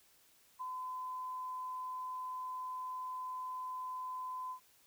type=tone with ADSR envelope; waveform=sine; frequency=1017 Hz; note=C6; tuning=50 cents flat; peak=-37 dBFS; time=0.59-4.6 s; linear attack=25 ms; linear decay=6 ms; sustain=-2 dB; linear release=92 ms; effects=white hiss -67 dBFS RMS until 4.86 s